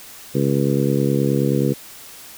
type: harmonic tone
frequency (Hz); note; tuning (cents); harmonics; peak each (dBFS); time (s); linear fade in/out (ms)
69.5; C#2; +5; 2 / 3 / 4 / 5 / 6 / 7; -20 / -22 / -23 / -24 / -25 / -25; 0.34-1.74; 20
effects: white hiss -40 dBFS RMS until 2.37 s